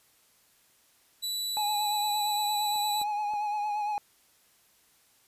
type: tone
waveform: sawtooth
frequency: 3951 Hz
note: B7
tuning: in tune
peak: -27 dBFS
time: 1.22-3.04 s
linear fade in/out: 20 ms
type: tone with vibrato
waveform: triangle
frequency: 836 Hz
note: G#5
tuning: 11 cents sharp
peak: -26 dBFS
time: 1.57-3.98 s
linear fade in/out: 0 ms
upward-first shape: triangle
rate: 8.7 Hz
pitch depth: 43 cents each way
type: clicks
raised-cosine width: 1 ms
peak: -37 / -31 / -35 dBFS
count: 3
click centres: 2.759 / 3.015 / 3.337 s
effects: white hiss -64 dBFS RMS until 5.27 s + resampled to 32000 Hz